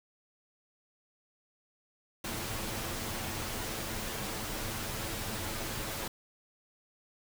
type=noise with comb filter; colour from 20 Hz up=pink; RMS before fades=-37 dBFS; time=2.24-6.08 s; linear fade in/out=5 ms; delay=9.1 ms; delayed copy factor=+0.5; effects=none